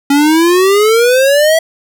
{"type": "exponential sweep", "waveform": "square", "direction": "up", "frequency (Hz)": [277.2, 659.3], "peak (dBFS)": -7, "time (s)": [0.1, 1.59], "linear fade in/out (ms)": 5, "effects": []}